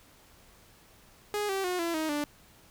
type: tone with pitch steps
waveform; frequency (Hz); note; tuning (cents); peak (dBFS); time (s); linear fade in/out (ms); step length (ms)
sawtooth; 415.3 / 387.5 / 361.5 / 337.3 / 314.7 / 293.7; G#4 / G4 / F#4 / E4 / D#4 / D4; 0 / -20 / -40 / +40 / +20 / 0; -25; 1.34-2.24; 0; 150
effects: pink hiss -58 dBFS RMS until 2.7 s